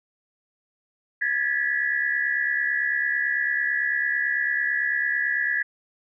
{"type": "tone cluster", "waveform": "sine", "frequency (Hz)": [1661, 1730, 1949], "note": ["G#6", "A6", "B6"], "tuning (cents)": [0, -30, -23], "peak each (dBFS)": -26, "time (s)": [1.21, 5.63], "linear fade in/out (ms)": 10, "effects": []}